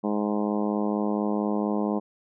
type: harmonic tone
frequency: 104.3 Hz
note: G#2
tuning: 8 cents sharp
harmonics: 2 / 3 / 4 / 5 / 6 / 7 / 8 / 9 / 10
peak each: -26 / -30 / -32 / -34 / -36 / -37 / -38 / -39 / -40 dBFS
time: 0.03-2 s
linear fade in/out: 20 ms
effects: none